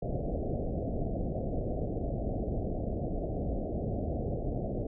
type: low-pass noise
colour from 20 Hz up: pink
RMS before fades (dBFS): -33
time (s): 0.02-4.87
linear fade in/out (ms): 5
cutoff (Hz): 720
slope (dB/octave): 96
effects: none